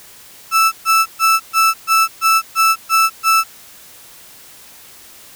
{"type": "tone bursts", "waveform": "35% pulse", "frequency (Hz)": 1318.5, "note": "E6", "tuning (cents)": 0, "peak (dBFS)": -8, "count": 9, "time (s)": [0.51, 3.44], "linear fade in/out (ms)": 50, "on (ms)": 210, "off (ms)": 130, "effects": ["white hiss -41 dBFS RMS until 5.35 s"]}